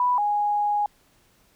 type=tone pair in turn; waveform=sine; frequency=987.8 / 827.5 Hz; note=B5 / G#5; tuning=0 / -6 cents; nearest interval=minor third; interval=306 cents; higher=first; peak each=-18 / -20 dBFS; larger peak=first; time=0-0.18 / 0.18-0.86 s; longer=second; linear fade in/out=2 ms; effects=pink hiss -61 dBFS RMS until 1.55 s